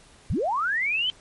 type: linear sweep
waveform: sine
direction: up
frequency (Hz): 49 to 3136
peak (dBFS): -22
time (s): 0.3-1.1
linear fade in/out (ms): 0
effects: pink hiss -53 dBFS RMS until 1.2 s + MP3 48 kbps